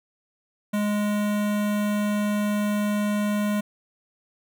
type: tone with notch filter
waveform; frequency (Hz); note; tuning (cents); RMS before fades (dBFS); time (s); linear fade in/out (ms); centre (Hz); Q
square; 207.7; G#3; 0; -24; 0.73-3.61; 10; 4900; 1.6
effects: none